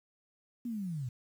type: linear sweep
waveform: sine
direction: down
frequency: 246.9 to 116.54 Hz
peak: -34 dBFS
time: 0.65-1.09 s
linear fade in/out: 5 ms
effects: 10-bit